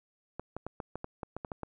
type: clicks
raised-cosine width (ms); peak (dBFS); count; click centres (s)
1; -23; 11; 0.396 / 0.566 / 0.666 / 0.802 / 0.956 / 1.044 / 1.232 / 1.366 / 1.448 / 1.518 / 1.633
effects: none